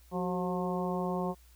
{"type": "harmonic tone with a mistuned harmonic", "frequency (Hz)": 179.4, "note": "F3", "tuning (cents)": 47, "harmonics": [1, 2, 3, 4, 5, 6], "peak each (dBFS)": [-33, -36, -38, -39, -40, -41], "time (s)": [0.11, 1.35], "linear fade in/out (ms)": 50, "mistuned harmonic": 2, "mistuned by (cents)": 64, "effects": ["added 60 Hz sine -56 dBFS peak until 1.55 s", "white hiss -64 dBFS RMS until 1.55 s"]}